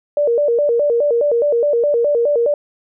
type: tone with vibrato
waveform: sine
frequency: 524 Hz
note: C5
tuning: 2 cents sharp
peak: -12 dBFS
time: 0.17-2.54 s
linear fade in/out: 2 ms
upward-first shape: square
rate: 4.8 Hz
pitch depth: 190 cents each way
effects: none